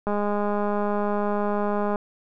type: click train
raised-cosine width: 1 ms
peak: -13 dBFS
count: 390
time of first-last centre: 0.07-1.958 s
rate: 206 Hz
effects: none